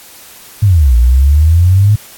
sine exponential two-way sweep, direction down then up, 110 to 57.6 to 108 Hz, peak -4 dBFS, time 0.62-1.96 s, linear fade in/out 10 ms, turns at 0.96 s, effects white hiss -36 dBFS RMS until 2.17 s + AAC 64 kbps

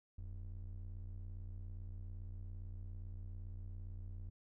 triangle ring-modulated tone, 62.4 Hz, B1, 19 cents sharp, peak -39 dBFS, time 0.18-4.3 s, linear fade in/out 5 ms, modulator 28.8 Hz, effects none

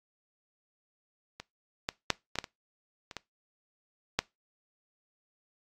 clicks, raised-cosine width 0.2 ms, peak -23 / -12 / -6 / -18 / -10 / -22 / -25 / -19 / -7 dBFS, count 9, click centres 1.4 / 1.889 / 2.103 / 2.356 / 2.387 / 2.442 / 3.112 / 3.167 / 4.19 s, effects noise-tail reverb RT60 0.2 s tail -22 dB re dry + AAC 48 kbps

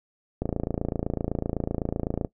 click train, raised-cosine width 2 ms, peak -13 dBFS, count 52, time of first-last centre 0.42-2.248 s, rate 27.9 Hz, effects noise-tail reverb RT60 0.1 s tail -18 dB re dry

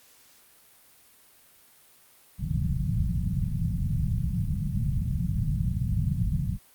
white low-pass noise, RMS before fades -27 dBFS, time 2.38-6.59 s, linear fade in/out 50 ms, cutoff 180 Hz, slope 48 dB/octave, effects white hiss -57 dBFS RMS until 6.74 s + Opus 48 kbps

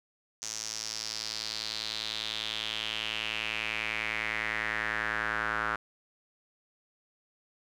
square tone with band-pass filter sweep, 55 Hz, A1, in tune, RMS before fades -34 dBFS, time 0.42-5.76 s, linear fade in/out 5 ms, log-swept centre 6200 to 1400 Hz, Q 4.2, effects none

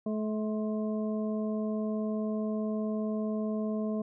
harmonic tone with a mistuned harmonic, 215.3 Hz, A3, 37 cents flat, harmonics 1 / 2 / 3 / 5, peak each -30 / -37 / -38 / -48 dBFS, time 0.06-4.02 s, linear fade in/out 5 ms, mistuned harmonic 5, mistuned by -33 cents, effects none

